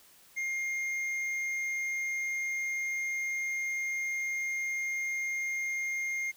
sine tone with hard clipping, 2123 Hz, C7, 25 cents sharp, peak -32 dBFS, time 0.36-6.32 s, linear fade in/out 20 ms, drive 5 dB, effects white hiss -59 dBFS RMS until 6.36 s

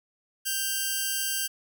5% pulse tone pair together, 1568.1 / 2794 Hz, G6 / F7, 0 / 0 cents, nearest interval minor seventh, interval 1000 cents, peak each -17 / -23 dBFS, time 0.45-1.48 s, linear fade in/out 20 ms, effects none

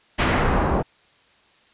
pink noise with low-pass filter sweep, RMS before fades -20 dBFS, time 0.18-0.83 s, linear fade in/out 20 ms, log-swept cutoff 2700 to 750 Hz, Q 1.2, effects white hiss -57 dBFS RMS until 1.73 s + resampled to 8000 Hz

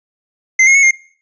square tone with pitch steps, 2072 / 2153 / 2205 / 2123 Hz, C7 / C7 / C#7 / C7, -17 / +49 / -10 / +25 cents, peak -7 dBFS, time 0.59-0.91 s, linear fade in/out 5 ms, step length 80 ms, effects noise-tail reverb RT60 0.5 s tail -22 dB re dry + resampled to 16000 Hz

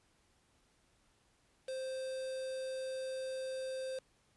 triangle tone with quantisation, 523.3 Hz, C5, in tune, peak -36 dBFS, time 1.68-3.99 s, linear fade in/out 5 ms, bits 8, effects pink hiss -72 dBFS RMS until 4.36 s + resampled to 24000 Hz

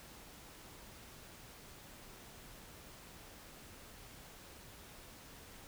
silence, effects pink hiss -55 dBFS RMS until 5.67 s

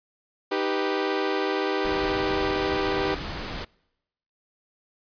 sawtooth chord, Eb augmented, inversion none, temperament equal, 311.1 / 392 / 493.9 Hz, Eb4 / G4 / B4, 0 / 0 / 0 cents, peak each -26 / -22 / -26 dBFS, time 0.51-3.15 s, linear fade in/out 10 ms
pink noise, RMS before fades -33 dBFS, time 1.84-3.65 s, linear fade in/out 10 ms
effects noise-tail reverb RT60 0.9 s tail -26 dB re dry + resampled to 11025 Hz

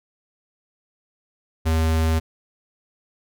square tone, 80.4 Hz, E2, 43 cents flat, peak -18 dBFS, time 1.65-2.2 s, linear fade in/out 20 ms, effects none

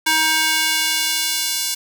square tone with high-pass filter sweep, 315.8 Hz, D#4, 26 cents sharp, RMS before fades -19 dBFS, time 0.06-1.75 s, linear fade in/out 10 ms, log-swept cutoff 1300 to 4800 Hz, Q 0.81, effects 7-bit

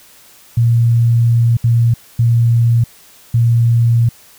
sine tone bursts at uneven times, 117.1 Hz, A#2, 8 cents sharp, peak -8 dBFS, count 4, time 0.57-1.57 / 1.64-1.94 / 2.19-2.84 / 3.34-4.09 s, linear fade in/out 5 ms, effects white hiss -44 dBFS RMS until 4.38 s

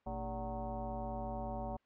sine tone with frequency modulation, 400.6 Hz, G4, 38 cents sharp, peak -37 dBFS, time 0.06-1.77 s, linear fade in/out 10 ms, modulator 174 Hz, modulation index 2.8, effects white hiss -74 dBFS RMS until 1.85 s + low-pass 2000 Hz 12 dB/octave

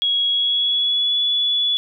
sine tone with pitch glide, 3322 to 3421 Hz, G#7 to A7, 0 to -49 cents, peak -16 dBFS, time 0.02-1.77 s, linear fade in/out 0 ms, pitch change +51 cents, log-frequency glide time 0.28-1.18 s, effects none

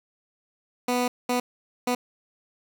15% pulse tone bursts at uneven times, 246.9 Hz, B3, in tune, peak -16 dBFS, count 3, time 0.88-1.08 / 1.29-1.4 / 1.87-1.95 s, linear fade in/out 5 ms, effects none

